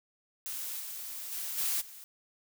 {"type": "noise with level steps", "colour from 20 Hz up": "blue", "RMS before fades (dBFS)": [-38, -41, -37, -31, -49], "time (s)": [0.46, 2.04], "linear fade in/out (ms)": 0, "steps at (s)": [0.79, 1.31, 1.57, 1.8], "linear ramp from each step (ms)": 20, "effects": []}